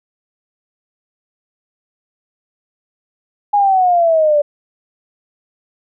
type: exponential sweep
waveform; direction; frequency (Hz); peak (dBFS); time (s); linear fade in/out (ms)
sine; down; 830.6 to 578; -9; 3.53-4.42; 10
effects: none